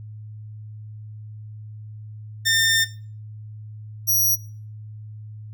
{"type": "tone pair in turn", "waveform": "15% pulse", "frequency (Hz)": [1806, 5780], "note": ["A6", "F#8"], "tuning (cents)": [45, -41], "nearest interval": "octave + minor sixth", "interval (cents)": 2014, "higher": "second", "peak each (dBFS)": -11, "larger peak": "neither", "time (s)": [[2.45, 2.85], [4.07, 4.36]], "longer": "first", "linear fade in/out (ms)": 20, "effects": ["noise-tail reverb RT60 0.4 s tail -17 dB re dry", "added 107 Hz sine -35 dBFS peak until 5.53 s"]}